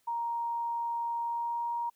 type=tone with pitch glide; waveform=sine; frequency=936 to 942.5 Hz; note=A#5 to A#5; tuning=+7 to +19 cents; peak=-30 dBFS; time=0.07-1.9 s; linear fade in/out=10 ms; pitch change=+12 cents; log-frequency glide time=1.2-1.75 s; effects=white hiss -72 dBFS RMS until 1.95 s